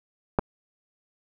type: clicks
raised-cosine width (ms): 1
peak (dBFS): -6 / -15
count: 2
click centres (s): 0.388 / 0.393
effects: none